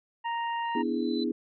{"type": "harmonic tone", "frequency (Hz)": 932.3, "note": "A#5", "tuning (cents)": 0, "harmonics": [1, 2, 3], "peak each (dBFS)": [-29, -38, -42], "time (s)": [0.24, 0.83], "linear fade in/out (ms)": 20}
{"type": "tone with exponential growth", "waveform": "sine", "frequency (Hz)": 4009, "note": "B7", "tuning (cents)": 25, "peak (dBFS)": -34, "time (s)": [0.64, 1.24], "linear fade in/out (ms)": 5, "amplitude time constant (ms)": 130}
{"type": "chord", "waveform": "sine", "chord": "E dominant seventh", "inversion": "second", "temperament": "equal", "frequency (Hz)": [246.9, 293.7, 329.6, 415.3], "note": ["B3", "D4", "E4", "G#4"], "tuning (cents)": [0, 0, 0, 0], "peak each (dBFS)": [-30, -33, -31, -34], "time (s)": [0.75, 1.32], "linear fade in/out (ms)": 5}
{"effects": []}